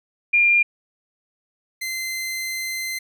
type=tone pair in turn; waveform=sine / sawtooth; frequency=2401 / 2070 Hz; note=D7 / C7; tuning=+38 / -19 cents; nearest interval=minor third; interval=257 cents; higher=first; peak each=-13 / -22 dBFS; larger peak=first; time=0.33-0.63 / 1.81-2.99 s; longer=second; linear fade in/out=10 ms; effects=none